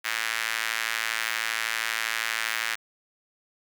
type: tone with high-pass filter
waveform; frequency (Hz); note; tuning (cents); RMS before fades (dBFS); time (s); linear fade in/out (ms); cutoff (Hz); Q
sawtooth; 112.6; A2; +40; -29; 0.04-2.76; 20; 1800; 2
effects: none